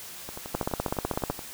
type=two click trains; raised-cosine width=1 ms; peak=-12 / -23 dBFS; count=13 / 14; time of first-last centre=0.55-1.3 / 0.29-1.392 s; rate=16 / 11.8 Hz; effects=white hiss -42 dBFS RMS until 1.53 s

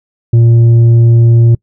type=tone with tanh clipping; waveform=sine; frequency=116.54 Hz; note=A#2; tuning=in tune; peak=-4 dBFS; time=0.33-1.55 s; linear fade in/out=5 ms; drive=5 dB; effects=noise-tail reverb RT60 0.1 s tail -26 dB re dry

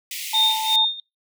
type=high-pass noise; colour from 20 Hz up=pink; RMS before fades=-31 dBFS; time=0.11-0.76 s; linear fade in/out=2 ms; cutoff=2000 Hz; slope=96 dB/octave
type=tone; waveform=sine; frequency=878 Hz; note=A5; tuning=4 cents flat; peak=-24 dBFS; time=0.33-0.85 s; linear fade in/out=5 ms
type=tone with tremolo; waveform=sine; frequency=3653 Hz; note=A#7; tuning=36 cents flat; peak=-14 dBFS; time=0.34-1 s; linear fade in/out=2 ms; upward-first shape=sine; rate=2.8 Hz; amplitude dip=90%
effects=noise-tail reverb RT60 0.2 s tail -21 dB re dry

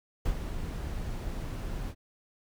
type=noise with ADSR envelope; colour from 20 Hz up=brown; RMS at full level=-28 dBFS; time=0.25-1.95 s; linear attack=8 ms; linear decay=82 ms; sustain=-7 dB; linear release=64 ms; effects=none

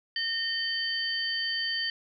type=tone cluster; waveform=sine; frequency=1835 / 3087 / 4596 Hz; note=A#6 / G7 / D8; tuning=-28 / -27 / -38 cents; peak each=-32 / -32 / -32 dBFS; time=0.16-1.9 s; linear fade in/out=2 ms; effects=none

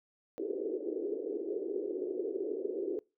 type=band-pass noise; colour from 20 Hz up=pink; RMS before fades=-36 dBFS; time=0.38-2.99 s; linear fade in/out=0 ms; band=340 to 450 Hz; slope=48 dB/octave; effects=noise-tail reverb RT60 0.3 s tail -25 dB re dry

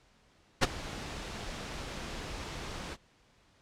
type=noise with ADSR envelope; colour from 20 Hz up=pink; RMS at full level=-21 dBFS; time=0.61-2.97 s; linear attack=24 ms; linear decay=23 ms; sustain=-19 dB; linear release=44 ms; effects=pink hiss -65 dBFS RMS until 3.61 s + low-pass 6000 Hz 12 dB/octave

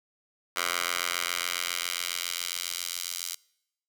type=tone with high-pass filter sweep; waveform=10% pulse; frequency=87.31 Hz; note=F2; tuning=in tune; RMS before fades=-32 dBFS; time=0.56-3.35 s; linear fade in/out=5 ms; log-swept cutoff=1300 to 5000 Hz; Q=0.86; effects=noise-tail reverb RT60 0.8 s tail -25 dB re dry

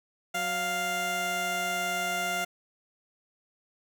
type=tone pair together; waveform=15% pulse; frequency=184.16 / 698.5 Hz; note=F#3 / F5; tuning=-8 / 0 cents; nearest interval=octave + major seventh; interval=2308 cents; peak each=-32 / -22 dBFS; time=0.34-2.45 s; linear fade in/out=10 ms; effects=none

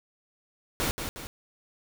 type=noise with echo; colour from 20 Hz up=pink; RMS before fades=-28 dBFS; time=0.8-0.91 s; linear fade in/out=0 ms; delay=180 ms; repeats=2; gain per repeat=-6 dB; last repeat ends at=1.27 s; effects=none

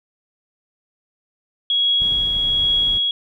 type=tone with tremolo; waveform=sine; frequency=3322 Hz; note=G#7; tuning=in tune; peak=-14 dBFS; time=1.7-3.11 s; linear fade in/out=2 ms; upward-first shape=triangle; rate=1.2 Hz; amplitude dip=35%
type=noise; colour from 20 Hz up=brown; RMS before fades=-32 dBFS; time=2-2.99 s; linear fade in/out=20 ms
effects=none

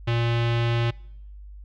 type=tone with low-pass filter; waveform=square; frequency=117.4 Hz; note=A#2; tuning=13 cents sharp; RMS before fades=-23 dBFS; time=0.07-0.91 s; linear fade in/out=10 ms; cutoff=3100 Hz; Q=2.3; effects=noise-tail reverb RT60 0.8 s tail -24 dB re dry + added 50 Hz sine -39 dBFS peak until 1.64 s

